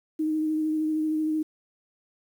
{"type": "tone with vibrato", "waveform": "sine", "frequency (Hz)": 311.1, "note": "D#4", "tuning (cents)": 0, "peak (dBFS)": -23, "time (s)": [0.19, 1.43], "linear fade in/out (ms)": 10, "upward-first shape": "sine", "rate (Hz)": 13, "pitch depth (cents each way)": 18, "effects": ["9-bit"]}